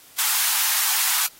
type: high-pass noise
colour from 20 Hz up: white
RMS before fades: -21 dBFS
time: 0.18-1.27 s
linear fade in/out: 10 ms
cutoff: 790 Hz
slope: 48 dB/octave
effects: white hiss -49 dBFS RMS until 1.39 s + AAC 48 kbps